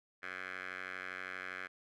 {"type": "tone with band-pass filter", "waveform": "10% pulse", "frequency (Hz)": 92.5, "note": "F#2", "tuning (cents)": 0, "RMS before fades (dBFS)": -44, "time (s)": [0.22, 1.68], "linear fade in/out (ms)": 20, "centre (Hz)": 1800, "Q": 8.1, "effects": []}